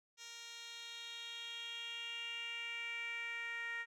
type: tone with band-pass filter sweep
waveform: 10% pulse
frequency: 466.2 Hz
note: A#4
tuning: in tune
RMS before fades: -45 dBFS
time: 0.17-3.86 s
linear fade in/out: 50 ms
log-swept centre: 4800 to 1900 Hz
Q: 4.5
effects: none